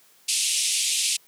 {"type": "band-pass noise", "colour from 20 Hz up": "white", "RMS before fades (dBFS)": -24, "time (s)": [0.28, 1.17], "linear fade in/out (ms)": 10, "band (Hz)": [2400, 10000], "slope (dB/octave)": 48, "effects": ["white hiss -57 dBFS RMS until 1.27 s", "high-pass 150 Hz 12 dB/octave"]}